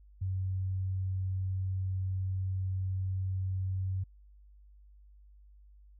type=tone; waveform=sine; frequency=94.3 Hz; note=F#2; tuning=33 cents sharp; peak=-30 dBFS; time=0.21-4.04 s; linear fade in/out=10 ms; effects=added 50 Hz sine -54 dBFS peak until 5.99 s